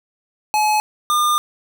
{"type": "tone pair in turn", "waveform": "square", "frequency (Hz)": [851, 1205.9], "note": ["G#5", "D6"], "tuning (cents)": [42, 45], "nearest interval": "tritone", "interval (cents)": 603, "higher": "second", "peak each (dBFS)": -15, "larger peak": "neither", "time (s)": [[0.54, 0.8], [1.1, 1.38]], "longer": "second", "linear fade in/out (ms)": 0, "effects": []}